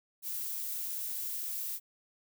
violet noise, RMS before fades -37 dBFS, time 0.22-1.8 s, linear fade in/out 50 ms, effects none

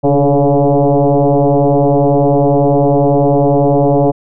sine tone with frequency modulation, 137 Hz, C#3, 20 cents flat, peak -7 dBFS, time 0.03-4.12 s, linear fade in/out 20 ms, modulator 142 Hz, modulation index 4.3, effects none

